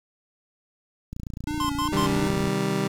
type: click train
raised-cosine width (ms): 5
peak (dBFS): -21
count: 40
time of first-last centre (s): 1.13-2.475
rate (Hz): 29
type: tone with vibrato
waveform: square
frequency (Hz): 293.7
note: D4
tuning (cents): 0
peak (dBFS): -28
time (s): 1.47-2.29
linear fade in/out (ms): 5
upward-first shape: triangle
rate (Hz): 2.8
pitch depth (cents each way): 72
type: tone bursts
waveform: square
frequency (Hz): 1046.5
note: C6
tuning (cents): 0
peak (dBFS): -25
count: 3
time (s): 1.6-2.064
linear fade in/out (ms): 2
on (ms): 94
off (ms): 91
type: chord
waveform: 25% pulse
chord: C minor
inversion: none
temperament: just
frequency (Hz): 130.81 / 156.98 / 196.22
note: C3 / Eb3 / G3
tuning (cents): 0 / +16 / +2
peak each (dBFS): -27 / -25 / -22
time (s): 1.92-2.88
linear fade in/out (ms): 10
effects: low-pass 12000 Hz 12 dB/octave + 8-bit